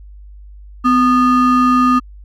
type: ring-modulated tone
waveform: triangle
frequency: 740 Hz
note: F#5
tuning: in tune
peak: -4 dBFS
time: 0.84-2 s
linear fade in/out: 20 ms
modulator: 487 Hz
effects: added 50 Hz sine -34 dBFS peak until 2.24 s